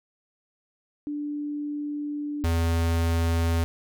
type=tone pair in turn; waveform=sine / square; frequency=293.7 / 83.3 Hz; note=D4 / E2; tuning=0 / +19 cents; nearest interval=octave + minor seventh; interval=2181 cents; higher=first; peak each=-28 / -22 dBFS; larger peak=second; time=1.07-2.44 / 2.44-3.64 s; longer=first; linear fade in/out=0 ms; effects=none